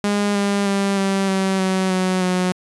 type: tone with pitch steps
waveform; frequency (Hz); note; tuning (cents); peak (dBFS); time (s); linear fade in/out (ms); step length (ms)
sawtooth; 204.4 / 201.1 / 197.89 / 194.72 / 191.6 / 188.52 / 185.5 / 182.52; G#3 / G3 / G3 / G3 / G3 / F#3 / F#3 / F#3; -27 / +44 / +17 / -11 / -39 / +33 / +5 / -23; -13; 0.04-2.52; 0; 310
effects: resampled to 24000 Hz